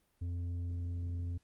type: tone with tanh clipping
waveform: sine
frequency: 87.31 Hz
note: F2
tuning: in tune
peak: -36 dBFS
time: 0.21-1.38 s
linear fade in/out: 10 ms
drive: 6 dB
effects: pink hiss -75 dBFS RMS until 1.43 s + Opus 32 kbps